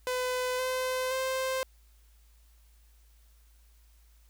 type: tone with pitch steps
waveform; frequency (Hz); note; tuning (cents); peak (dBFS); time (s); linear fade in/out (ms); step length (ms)
sawtooth; 504 / 513 / 523; B4 / C5 / C5; +35 / -34 / -1; -25; 0.07-1.63; 0; 520
effects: added 55 Hz sine -57 dBFS peak until 4.29 s + white hiss -68 dBFS RMS until 4.29 s